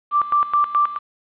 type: tone with tremolo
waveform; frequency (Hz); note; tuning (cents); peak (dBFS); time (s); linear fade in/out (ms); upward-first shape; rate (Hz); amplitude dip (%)
sine; 1174.7; D6; 0; -13; 0.11-0.99; 50; square; 4.7; 80
effects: resampled to 8000 Hz + 8-bit